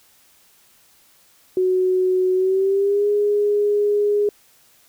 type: tone with pitch glide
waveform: sine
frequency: 370 to 412.9 Hz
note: F#4 to G#4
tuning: 0 to -10 cents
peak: -15 dBFS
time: 1.57-4.29 s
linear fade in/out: 2 ms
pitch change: +190 cents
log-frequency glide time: 2.34-3.08 s
effects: white hiss -55 dBFS RMS until 4.88 s